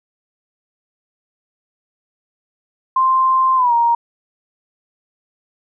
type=tone with pitch glide; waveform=sine; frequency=1046.5 to 937.7 Hz; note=C6 to A#5; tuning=0 to +10 cents; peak=-11 dBFS; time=2.96-3.95 s; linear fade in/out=5 ms; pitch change=-190 cents; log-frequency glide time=3.56-3.73 s; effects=none